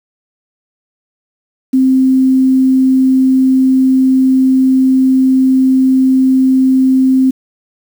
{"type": "tone with quantisation", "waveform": "sine", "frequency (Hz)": 261.6, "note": "C4", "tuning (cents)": 0, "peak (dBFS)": -6, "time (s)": [1.73, 7.31], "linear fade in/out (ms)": 10, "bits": 6, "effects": []}